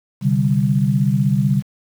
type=chord; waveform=sine; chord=C suspended second; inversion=none; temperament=equal; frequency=130.81 / 146.83 / 196 Hz; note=C3 / D3 / G3; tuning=0 / 0 / 0 cents; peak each=-18 dBFS; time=0.21-1.63 s; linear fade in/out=50 ms; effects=7-bit